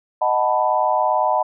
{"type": "chord", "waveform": "sine", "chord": "B dominant seventh", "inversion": "first", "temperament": "equal", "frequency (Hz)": [622.3, 740, 880, 987.8], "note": ["D#5", "F#5", "A5", "B5"], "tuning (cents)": [0, 0, 0, 0], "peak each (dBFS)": -21, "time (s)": [0.21, 1.43], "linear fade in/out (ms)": 10, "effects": []}